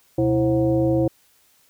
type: tone with frequency modulation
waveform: sine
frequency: 329.6 Hz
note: E4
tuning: in tune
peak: -16 dBFS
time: 0.18-1.08 s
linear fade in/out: 5 ms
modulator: 202 Hz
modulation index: 1.1
effects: white hiss -59 dBFS RMS until 1.69 s